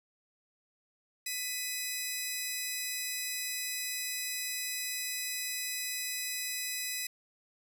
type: tone pair together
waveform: 10% pulse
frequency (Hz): 1989 / 2526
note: B6 / D#7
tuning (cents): +12 / +26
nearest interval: major third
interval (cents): 414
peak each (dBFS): -28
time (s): 1.26-7.07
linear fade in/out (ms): 5
effects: none